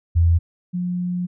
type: tone pair in turn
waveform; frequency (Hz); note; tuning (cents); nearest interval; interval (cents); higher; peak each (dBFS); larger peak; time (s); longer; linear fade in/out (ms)
sine; 84.2 / 178.41; E2 / F3; +37 / +37; octave + minor second; 1300; second; -12 / -21; first; 0.15-0.39 / 0.73-1.27; second; 20
effects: none